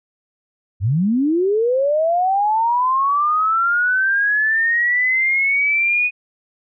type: linear sweep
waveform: sine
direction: up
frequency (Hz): 85 to 2489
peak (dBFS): -14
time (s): 0.8-6.11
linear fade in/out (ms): 50
effects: none